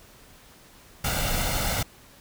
pink noise with comb filter, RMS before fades -26 dBFS, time 1.04-1.83 s, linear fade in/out 5 ms, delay 1.4 ms, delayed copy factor +0.6, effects pink hiss -52 dBFS RMS until 2.2 s

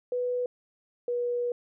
sine tone pair in turn, 493.9 / 484.3 Hz, B4 / B4, 0 / -34 cents, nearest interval unison, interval 34 cents, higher first, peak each -26 dBFS, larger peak neither, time 0.12-0.46 / 1.08-1.52 s, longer second, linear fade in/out 2 ms, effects none

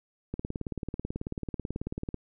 click train, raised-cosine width 3 ms, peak -20 dBFS, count 34, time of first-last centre 0.34-2.143 s, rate 18.3 Hz, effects none

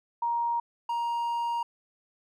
sine / triangle tone pair in turn, 940 / 940 Hz, A#5 / A#5, +14 / +14 cents, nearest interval unison, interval 0 cents, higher neither, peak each -25 dBFS, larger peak neither, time 0.22-0.6 / 0.89-1.63 s, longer second, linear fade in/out 5 ms, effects none

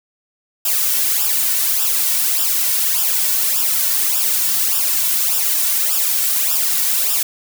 blue noise with flanger, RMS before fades -17 dBFS, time 0.65-7.23 s, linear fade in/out 5 ms, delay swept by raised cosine 0.47 to 2.47 ms, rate 1.7 Hz, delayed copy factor -0.8, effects none

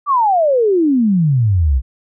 sine exponential sweep, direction down, 1196 to 59.4 Hz, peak -10 dBFS, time 0.06-1.82 s, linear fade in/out 50 ms, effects none

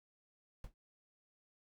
brown noise with exponential decay, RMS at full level -41 dBFS, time 0.64-0.74 s, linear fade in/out 2 ms, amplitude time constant 20 ms, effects none

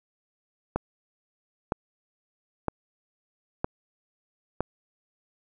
click train, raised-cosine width 1 ms, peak -11 dBFS, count 5, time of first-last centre 0.76-4.606 s, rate 1.04 Hz, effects none

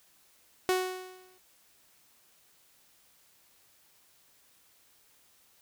sawtooth tone with exponential decay, 370 Hz, F#4, in tune, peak -19 dBFS, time 0.69-1.38 s, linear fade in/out 0 ms, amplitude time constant 150 ms, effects white hiss -64 dBFS RMS until 5.61 s

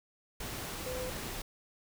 sine tone in noise, 507 Hz, B4, 45 cents sharp, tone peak -37 dBFS, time 0.86-1.1 s, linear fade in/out 5 ms, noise pink, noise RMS -40 dBFS, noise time 0.4-1.42 s, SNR 0 dB, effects none

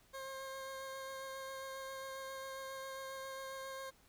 20% pulse tone with vibrato, 534 Hz, C5, 35 cents sharp, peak -39 dBFS, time 0.13-3.91 s, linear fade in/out 20 ms, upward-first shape sine, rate 7.4 Hz, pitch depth 12 cents each way, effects pink hiss -68 dBFS RMS until 4.08 s

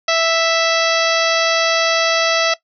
harmonic tone, 659.3 Hz, E5, in tune, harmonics 1 / 2 / 3 / 4 / 5 / 6 / 7 / 8 / 9, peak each -17 / -20 / -22 / -23 / -24 / -25 / -25 / -26 / -27 dBFS, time 0.08-2.54 s, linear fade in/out 5 ms, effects noise-tail reverb RT60 0.1 s tail -18 dB re dry

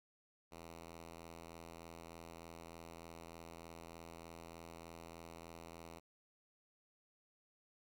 5% pulse tone, 83.3 Hz, E2, 19 cents sharp, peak -40 dBFS, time 0.51-6 s, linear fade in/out 20 ms, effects none

